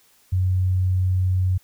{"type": "tone", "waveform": "sine", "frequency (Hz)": 92.5, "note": "F#2", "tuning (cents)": 0, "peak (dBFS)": -17, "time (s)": [0.32, 1.58], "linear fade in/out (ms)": 10, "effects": ["white hiss -58 dBFS RMS until 1.63 s"]}